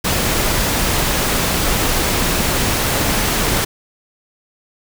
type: noise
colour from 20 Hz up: pink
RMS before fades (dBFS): -17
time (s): 0.04-3.65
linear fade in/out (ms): 10
effects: none